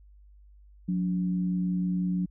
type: tone pair together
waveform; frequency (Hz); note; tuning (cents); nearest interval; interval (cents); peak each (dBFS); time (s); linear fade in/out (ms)
sine; 181 / 287.1; F#3 / D4; -38 / -39; minor sixth; 799; -25 / -36; 0.88-2.26; 10
effects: added 50 Hz sine -51 dBFS peak until 2.3 s